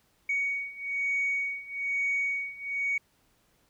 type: beating tone pair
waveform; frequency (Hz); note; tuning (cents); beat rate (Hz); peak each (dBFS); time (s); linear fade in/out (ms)
sine; 2239 / 2240.1; C#7 / C#7; +17 / +18; 1.1; -31 / -29; 0.29-2.98; 5
effects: tanh soft clip ceiling -21 dBFS + pink hiss -68 dBFS RMS until 3.69 s